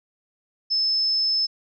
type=tone; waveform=sine; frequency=5240 Hz; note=E8; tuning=11 cents flat; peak=-19 dBFS; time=0.7-1.47 s; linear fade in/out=20 ms; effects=none